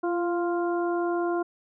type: harmonic tone with a mistuned harmonic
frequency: 349.2 Hz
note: F4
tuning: in tune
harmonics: 1 / 2 / 3 / 4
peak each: -25 / -31 / -35 / -37 dBFS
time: 0.03-1.43 s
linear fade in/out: 10 ms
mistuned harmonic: 1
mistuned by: -24 cents
effects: none